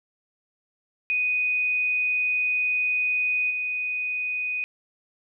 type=tone with level steps; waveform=sine; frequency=2489 Hz; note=D#7; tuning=in tune; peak=-21 / -25 dBFS; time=1.1-4.64 s; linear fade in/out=0 ms; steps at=3.5 s; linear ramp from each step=10 ms; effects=none